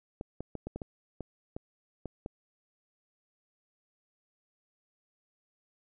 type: clicks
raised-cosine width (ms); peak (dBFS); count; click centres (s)
2; -24; 10; 0.211 / 0.406 / 0.553 / 0.67 / 0.76 / 0.818 / 1.207 / 1.565 / 2.057 / 2.261
effects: none